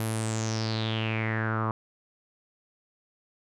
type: tone with low-pass filter sweep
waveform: sawtooth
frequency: 111 Hz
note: A2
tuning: 16 cents sharp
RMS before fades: -29 dBFS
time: 0-1.71 s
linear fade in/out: 0 ms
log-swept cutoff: 12000 to 1100 Hz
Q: 6.3
effects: none